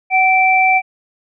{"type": "tone pair together", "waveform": "sine", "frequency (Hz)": [751, 2337], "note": ["F#5", "D7"], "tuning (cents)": [26, -9], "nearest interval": "octave + minor sixth", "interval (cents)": 1965, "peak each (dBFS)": -12, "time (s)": [0.1, 0.82], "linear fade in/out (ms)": 50, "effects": []}